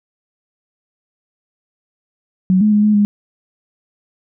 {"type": "tone with pitch steps", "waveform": "sine", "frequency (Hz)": [186.3, 212.3, 208.5, 211.6, 205.7], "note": ["F#3", "G#3", "G#3", "G#3", "G#3"], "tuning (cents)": [12, 38, 7, 33, -16], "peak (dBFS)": -9, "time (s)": [2.5, 3.05], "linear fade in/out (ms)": 0, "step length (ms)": 110, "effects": []}